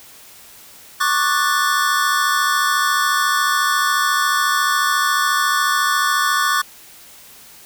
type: chord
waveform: square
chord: D major seventh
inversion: third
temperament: equal with one note detuned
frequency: 1108.7 / 1182.8 / 1480 / 1760 Hz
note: C#6 / D6 / F#6 / A6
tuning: 0 / +12 / 0 / 0 cents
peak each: -21 / -21 / -22 / -23 dBFS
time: 1-6.62 s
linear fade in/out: 10 ms
effects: white hiss -43 dBFS RMS until 7.65 s